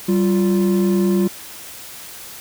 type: tone pair together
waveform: triangle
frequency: 193.11 / 349.7 Hz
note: G3 / F4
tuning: -26 / +2 cents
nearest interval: minor seventh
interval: 1028 cents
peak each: -13 / -16 dBFS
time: 0.08-1.28 s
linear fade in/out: 10 ms
effects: tanh soft clip ceiling -4 dBFS + white hiss -36 dBFS RMS until 2.4 s